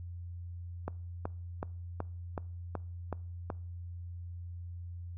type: click train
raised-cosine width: 1 ms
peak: -21 dBFS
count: 8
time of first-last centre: 0.88-3.502 s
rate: 2.67 Hz
effects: noise-tail reverb RT60 0.5 s tail -24 dB re dry + added 87 Hz sine -40 dBFS peak until 5.17 s